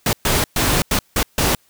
pink noise bursts at uneven times, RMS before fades -17 dBFS, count 6, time 0.06-0.13 / 0.25-0.44 / 0.56-0.82 / 0.91-0.99 / 1.16-1.23 / 1.38-1.55 s, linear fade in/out 2 ms, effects white hiss -58 dBFS RMS until 1.69 s

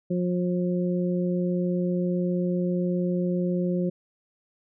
harmonic tone, 178.5 Hz, F3, 38 cents sharp, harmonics 1 / 2 / 3, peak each -24 / -29 / -32 dBFS, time 0.1-3.9 s, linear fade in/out 10 ms, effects none

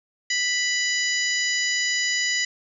harmonic tone, 987.8 Hz, B5, in tune, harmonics 2 / 3 / 4 / 5 / 6 / 7, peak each -24 / -30 / -33 / -29 / -33 / -29 dBFS, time 0.3-2.45 s, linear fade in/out 5 ms, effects none

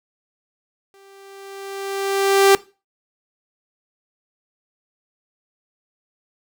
sawtooth tone with exponential growth, 392.8 Hz, G4, 4 cents sharp, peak -5 dBFS, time 0.94-2.55 s, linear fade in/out 0 ms, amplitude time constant 350 ms, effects noise-tail reverb RT60 0.3 s tail -19 dB re dry

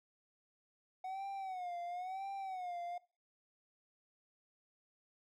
triangle tone with vibrato, 740 Hz, F#5, in tune, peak -38 dBFS, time 1.04-2.98 s, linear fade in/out 5 ms, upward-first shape sine, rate 0.98 Hz, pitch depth 110 cents each way, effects noise-tail reverb RT60 0.3 s tail -20 dB re dry

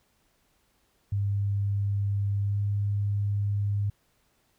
sine tone with pitch glide, 100.5 to 101.67 Hz, G2 to G#2, +44 to -36 cents, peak -24 dBFS, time 1.12-3.9 s, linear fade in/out 5 ms, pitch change +20 cents, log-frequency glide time 2.42-2.58 s, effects pink hiss -69 dBFS RMS until 4.58 s

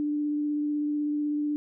sine tone with vibrato, 295.9 Hz, D4, 13 cents sharp, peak -25 dBFS, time 0-1.56 s, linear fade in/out 0 ms, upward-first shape triangle, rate 16 Hz, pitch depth 12 cents each way, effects none

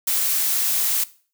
blue noise, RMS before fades -21 dBFS, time 0.07-1.04 s, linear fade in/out 5 ms, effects noise-tail reverb RT60 0.4 s tail -18 dB re dry

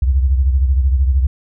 sine beating tone pair, 65.41 / 78.41 Hz, C2 / D#2, 0 / +14 cents, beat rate 13 Hz, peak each -11 / -20 dBFS, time 0.02-1.27 s, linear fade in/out 5 ms, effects none

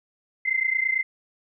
sine tone pair together, 2060 / 2089 Hz, C7 / C7, -28 / -3 cents, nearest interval unison, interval 25 cents, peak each -24 dBFS, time 0.45-1.03 s, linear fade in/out 10 ms, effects none

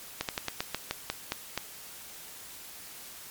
slowing click train, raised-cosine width 0.2 ms, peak -12 dBFS, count 10, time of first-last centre 0.21-1.576 s, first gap 78 ms, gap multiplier 1.16, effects white hiss -46 dBFS RMS until 3.3 s + MP3 96 kbps

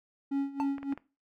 triangle tone with tremolo, 277.2 Hz, C#4, in tune, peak -24 dBFS, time 0.31-0.94 s, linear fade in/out 10 ms, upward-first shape sine, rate 3.5 Hz, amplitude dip 85%
triangle tone with exponential decay, 885 Hz, A5, 10 cents sharp, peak -24 dBFS, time 0.6-0.7 s, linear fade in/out 0 ms, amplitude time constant 21 ms
clicks, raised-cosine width 0.5 ms, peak -29 dBFS, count 4, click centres 0.782 / 0.83 / 0.925 / 0.976 s
effects noise-tail reverb RT60 0.3 s tail -19 dB re dry

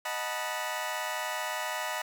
20% pulse chord, B dominant seventh, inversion first, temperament equal with one note detuned, 622.3 / 740 / 880 / 975.9 Hz, D#5 / F#5 / A5 / B5, 0 / 0 / 0 / -21 cents, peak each -32 / -34 / -34 / -31 dBFS, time 0.05-2.02 s, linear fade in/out 5 ms, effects none

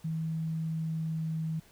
sine tone with pitch glide, 160.7 to 159.77 Hz, E3 to D#3, -44 to +46 cents, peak -30 dBFS, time 0.04-1.6 s, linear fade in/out 10 ms, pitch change -10 cents, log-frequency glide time 0.64-1.4 s, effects pink hiss -60 dBFS RMS until 1.71 s

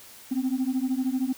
sine beating tone pair, 253.2 / 266.2 Hz, B3 / C4, +43 / +30 cents, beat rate 13 Hz, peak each -25 dBFS, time 0.31-1.33 s, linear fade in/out 10 ms, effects tanh soft clip ceiling -20 dBFS + white hiss -48 dBFS RMS until 1.37 s

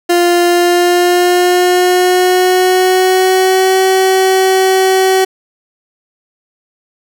30% pulse tone with pitch glide, 349.2 to 378.6 Hz, F4 to F#4, 0 to +40 cents, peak -5 dBFS, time 0.09-5.25 s, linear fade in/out 10 ms, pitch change +140 cents, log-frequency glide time 0.46-3.8 s, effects none

